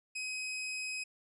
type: tone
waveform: sawtooth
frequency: 2529 Hz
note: D#7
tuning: 28 cents sharp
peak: -33 dBFS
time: 0.15-1.04 s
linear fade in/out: 10 ms
effects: resampled to 24000 Hz